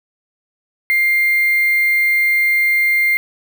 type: tone with quantisation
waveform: sine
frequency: 2100 Hz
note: C7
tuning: 6 cents sharp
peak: -12 dBFS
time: 0.9-3.17 s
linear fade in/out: 0 ms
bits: 4
effects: none